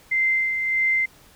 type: tone with tremolo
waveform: sine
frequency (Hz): 2081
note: C7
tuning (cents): -10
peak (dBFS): -17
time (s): 0.11-1.06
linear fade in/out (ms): 10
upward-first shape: sine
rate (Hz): 1.6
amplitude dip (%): 45
effects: pink hiss -52 dBFS RMS until 1.35 s